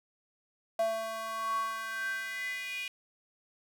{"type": "tone with high-pass filter sweep", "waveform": "square", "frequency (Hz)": 223, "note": "A3", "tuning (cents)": 23, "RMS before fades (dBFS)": -35, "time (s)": [0.79, 2.88], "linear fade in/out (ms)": 2, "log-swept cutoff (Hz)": [680, 2600], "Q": 8.4, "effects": []}